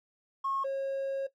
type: tone pair in turn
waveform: triangle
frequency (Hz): 1087 / 543.5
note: C#6 / C#5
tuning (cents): -34 / -34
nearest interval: octave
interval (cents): 1200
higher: first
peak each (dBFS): -26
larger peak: neither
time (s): 0.44-0.64 / 0.64-1.27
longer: second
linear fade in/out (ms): 10
effects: noise-tail reverb RT60 0.1 s tail -17 dB re dry + tanh soft clip ceiling -26 dBFS